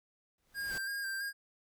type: noise with exponential growth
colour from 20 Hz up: pink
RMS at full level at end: -42 dBFS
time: 0.38-0.78 s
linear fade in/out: 2 ms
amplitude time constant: 85 ms
type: tone with vibrato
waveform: square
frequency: 1600 Hz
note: G6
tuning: 35 cents sharp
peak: -36 dBFS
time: 0.54-1.33 s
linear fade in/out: 50 ms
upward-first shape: square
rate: 3 Hz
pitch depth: 24 cents each way
effects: none